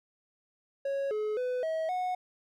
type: tone with pitch steps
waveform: triangle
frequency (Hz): 552 / 426.4 / 501 / 641 / 732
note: C#5 / G#4 / B4 / E5 / F#5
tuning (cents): -7 / +46 / +25 / -49 / -19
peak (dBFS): -27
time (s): 0.85-2.15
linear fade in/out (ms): 5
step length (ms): 260
effects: none